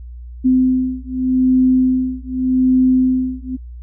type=beating tone pair; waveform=sine; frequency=256.4 / 257.24 Hz; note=C4 / C4; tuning=-35 / -29 cents; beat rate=0.84 Hz; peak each=-15 dBFS; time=0.44-3.57 s; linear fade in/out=20 ms; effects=added 60 Hz sine -30 dBFS peak until 3.82 s